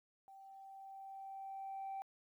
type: tone with level ramp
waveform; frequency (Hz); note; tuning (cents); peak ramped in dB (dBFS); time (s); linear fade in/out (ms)
sine; 778; G5; -13; -55 to -39; 0.28-2.02; 0
effects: tanh soft clip ceiling -39 dBFS + 13-bit